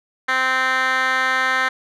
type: tone with band-pass filter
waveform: 10% pulse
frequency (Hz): 260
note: C4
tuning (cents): -11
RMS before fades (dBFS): -19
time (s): 0.28-1.69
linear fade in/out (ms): 10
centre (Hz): 1900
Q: 2.5
effects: none